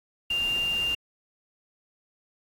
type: tone in noise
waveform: sine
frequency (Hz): 2794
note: F7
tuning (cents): 0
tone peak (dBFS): -24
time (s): 0.3-0.95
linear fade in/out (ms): 5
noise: pink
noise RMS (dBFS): -41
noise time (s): 0.3-0.95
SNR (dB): +14
effects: AAC 64 kbps